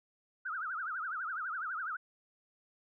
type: tone with vibrato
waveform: sine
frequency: 1392 Hz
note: F6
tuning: 6 cents flat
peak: -35 dBFS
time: 0.45-1.97 s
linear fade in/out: 10 ms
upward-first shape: triangle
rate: 12 Hz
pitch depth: 250 cents each way
effects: none